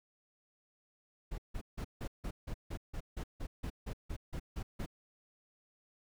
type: noise bursts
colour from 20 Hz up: brown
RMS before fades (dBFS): -39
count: 16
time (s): 1.31-4.862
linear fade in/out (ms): 10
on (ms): 72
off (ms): 160
effects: none